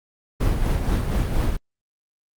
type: noise with tremolo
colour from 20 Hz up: brown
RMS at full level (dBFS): -19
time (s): 0.4-1.57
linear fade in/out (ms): 10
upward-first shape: sine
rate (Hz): 4.2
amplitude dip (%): 45
effects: Opus 32 kbps